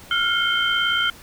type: tone cluster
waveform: sine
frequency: 1362 / 1420 / 2158 / 3122 Hz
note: F6 / F6 / C#7 / G7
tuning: -44 / +28 / -47 / -8 cents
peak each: -27 / -21 / -29 / -21 dBFS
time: 0.11-1.1 s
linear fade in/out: 2 ms
effects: tanh soft clip ceiling -8 dBFS + pink hiss -44 dBFS RMS until 1.22 s